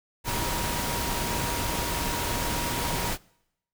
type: tone in noise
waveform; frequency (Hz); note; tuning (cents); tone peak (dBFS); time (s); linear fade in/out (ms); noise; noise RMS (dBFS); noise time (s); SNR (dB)
sine; 949; A#5; +31; -34; 0.24-3.13; 50; pink; -29; 0.24-3.18; -8
effects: noise-tail reverb RT60 0.8 s tail -24 dB re dry